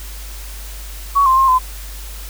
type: tone with pitch steps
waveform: sine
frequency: 1121 / 1048 / 1066 / 1022 Hz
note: C#6 / C6 / C6 / C6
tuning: +19 / +2 / +32 / -41 cents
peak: -9 dBFS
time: 1.15-1.59 s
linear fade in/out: 20 ms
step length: 110 ms
effects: added 50 Hz sine -29 dBFS peak until 2.29 s + white hiss -36 dBFS RMS until 2.29 s